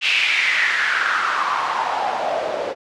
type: noise with band-pass filter sweep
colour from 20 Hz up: white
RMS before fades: -20 dBFS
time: 0.01-2.75 s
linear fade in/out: 50 ms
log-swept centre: 2800 to 520 Hz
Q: 4.9
effects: low-pass 5000 Hz 12 dB/octave